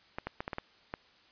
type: clicks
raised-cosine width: 0.5 ms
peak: -20 dBFS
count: 7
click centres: 0.185 / 0.27 / 0.405 / 0.479 / 0.532 / 0.584 / 0.939 s
effects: white hiss -62 dBFS RMS until 1.31 s + resampled to 11025 Hz